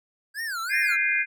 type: tone with vibrato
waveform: square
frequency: 1568 Hz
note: G6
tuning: in tune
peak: -29 dBFS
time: 0.34-0.97 s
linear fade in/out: 50 ms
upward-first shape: sine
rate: 2.8 Hz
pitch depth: 290 cents each way
type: chord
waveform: sine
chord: Ab major seventh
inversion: third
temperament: equal with one note detuned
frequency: 1568 / 1661.2 / 2093 / 2438 Hz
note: G6 / Ab6 / C7 / Eb7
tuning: 0 / 0 / 0 / -36 cents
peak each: -29 / -28 / -25 / -25 dBFS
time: 0.69-1.26 s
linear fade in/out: 50 ms
effects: none